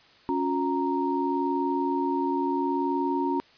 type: tone cluster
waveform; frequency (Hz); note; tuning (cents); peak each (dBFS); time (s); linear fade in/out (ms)
sine; 277.9 / 358.6 / 931; C#4 / F4 / A#5; +4 / +46 / -2; -27 / -29 / -28; 0.29-3.4; 0
effects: white hiss -56 dBFS RMS until 3.57 s + resampled to 11025 Hz